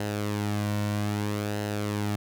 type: tone with flanger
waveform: sawtooth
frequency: 103.9 Hz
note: G#2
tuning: 1 cent sharp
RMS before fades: -29 dBFS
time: 0-2.16 s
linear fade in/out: 5 ms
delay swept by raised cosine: 0.86 to 2.46 ms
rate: 0.62 Hz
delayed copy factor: -0.5
effects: none